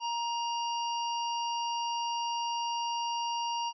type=harmonic tone; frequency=940 Hz; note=A#5; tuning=14 cents sharp; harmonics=1 / 3 / 5 / 6; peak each=-31 / -38 / -44 / -45 dBFS; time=0-3.73 s; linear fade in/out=50 ms; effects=none